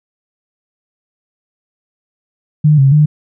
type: tone with pitch steps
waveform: sine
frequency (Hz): 151.3 / 136 / 150.6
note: D#3 / C#3 / D3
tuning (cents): -48 / -33 / +44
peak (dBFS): -5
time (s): 2.64-3.06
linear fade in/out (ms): 10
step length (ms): 140
effects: none